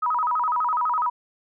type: tone with vibrato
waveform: sine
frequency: 1108.7 Hz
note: C#6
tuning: in tune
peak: -20 dBFS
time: 0.02-1.1 s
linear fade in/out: 10 ms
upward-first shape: square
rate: 12 Hz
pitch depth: 230 cents each way
effects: none